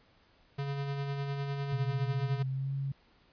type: tone with tremolo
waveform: square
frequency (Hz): 140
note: C#3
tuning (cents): +18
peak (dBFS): -32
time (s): 0.58-2.43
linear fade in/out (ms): 10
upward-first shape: sine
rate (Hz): 9.9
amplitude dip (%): 35
type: tone with pitch glide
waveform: sine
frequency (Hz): 125.8 to 137.19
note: B2 to C#3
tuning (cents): +32 to -18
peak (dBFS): -31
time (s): 1.72-2.92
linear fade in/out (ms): 5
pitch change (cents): +150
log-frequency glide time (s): 2.18-2.73
effects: pink hiss -65 dBFS RMS until 3.32 s + resampled to 11025 Hz